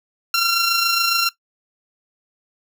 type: tone with amplitude modulation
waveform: 15% pulse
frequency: 1370 Hz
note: F6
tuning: 34 cents flat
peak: -8 dBFS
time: 0.34-1.29 s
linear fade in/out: 2 ms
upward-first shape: sine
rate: 27.2 Hz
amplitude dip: 40%
effects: noise-tail reverb RT60 0.1 s tail -17 dB re dry